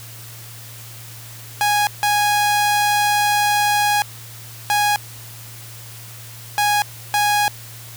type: tone bursts at uneven times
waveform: sawtooth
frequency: 828 Hz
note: G#5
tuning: 5 cents flat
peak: -11 dBFS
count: 5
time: 1.61-1.87 / 2.03-4.02 / 4.7-4.96 / 6.58-6.82 / 7.14-7.48 s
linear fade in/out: 0 ms
effects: added 115 Hz sine -38 dBFS peak until 7.96 s + white hiss -39 dBFS RMS until 7.96 s